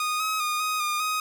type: tone with pitch steps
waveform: sawtooth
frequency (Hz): 1236 / 1273 / 1225 / 1252 / 1214 / 1254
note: D#6 / D#6 / D#6 / D#6 / D#6 / D#6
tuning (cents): -12 / +39 / -27 / +10 / -43 / +13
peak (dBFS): -21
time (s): 0-1.2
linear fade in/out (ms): 2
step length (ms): 200
effects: none